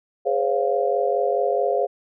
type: chord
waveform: sine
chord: Db major seventh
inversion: second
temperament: equal with one note detuned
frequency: 415.3 / 509.8 / 554.4 / 698.5 Hz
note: Ab4 / C5 / Db5 / F5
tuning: 0 / -45 / 0 / 0 cents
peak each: -24 dBFS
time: 0.25-1.87 s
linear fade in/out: 20 ms
effects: none